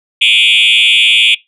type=tone with frequency modulation; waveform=sine; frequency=2921 Hz; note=F#7; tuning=23 cents flat; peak=-3 dBFS; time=0.21-1.35 s; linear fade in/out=10 ms; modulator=113 Hz; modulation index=5.3; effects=noise-tail reverb RT60 0.2 s tail -23 dB re dry + tanh soft clip ceiling -4 dBFS